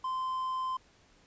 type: tone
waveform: triangle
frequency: 1036 Hz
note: C6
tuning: 17 cents flat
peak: -29 dBFS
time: 0.04-0.77 s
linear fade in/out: 5 ms
effects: pink hiss -63 dBFS RMS until 1.26 s + resampled to 16000 Hz